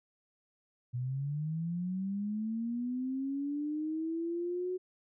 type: linear sweep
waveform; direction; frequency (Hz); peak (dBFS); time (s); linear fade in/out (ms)
sine; up; 120.3 to 370; -32; 0.93-4.78; 20
effects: none